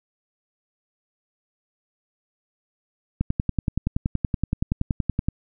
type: click train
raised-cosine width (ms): 5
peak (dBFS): -9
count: 23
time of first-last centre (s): 3.21-5.285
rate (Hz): 10.6
effects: none